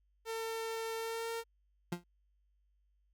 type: tone with pitch glide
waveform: sawtooth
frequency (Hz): 451 to 458.6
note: A4 to A#4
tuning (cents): +43 to -28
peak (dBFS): -33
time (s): 0.25-1.44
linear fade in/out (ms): 50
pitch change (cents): +29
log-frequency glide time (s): 0.97-1.3
type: tone with exponential decay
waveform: 30% pulse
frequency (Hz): 174.61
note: F3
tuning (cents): 0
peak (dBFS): -29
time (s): 1.92-2.04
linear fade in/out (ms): 5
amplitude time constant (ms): 25
effects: added 50 Hz sine -70 dBFS peak until 3.13 s